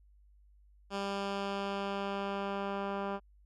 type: tone with low-pass filter sweep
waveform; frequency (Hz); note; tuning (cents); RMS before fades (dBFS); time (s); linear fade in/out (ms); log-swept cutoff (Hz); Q
10% pulse; 198.4; G3; +21; -36; 0.9-3.2; 50; 5600 to 1700; 0.87
effects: added 50 Hz sine -59 dBFS peak until 3.45 s